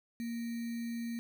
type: tone with sample-and-hold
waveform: sine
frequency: 233.1 Hz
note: A#3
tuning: in tune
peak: -35 dBFS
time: 0.2-1.19 s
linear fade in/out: 0 ms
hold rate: 2100 Hz
effects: none